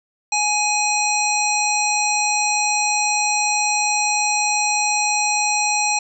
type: harmonic tone with a mistuned harmonic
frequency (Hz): 837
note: G#5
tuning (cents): +13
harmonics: 1 / 3 / 5 / 7 / 9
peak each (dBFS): -21 / -22 / -26 / -24 / -25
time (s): 0.32-5.99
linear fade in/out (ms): 5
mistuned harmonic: 7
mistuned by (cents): -18
effects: none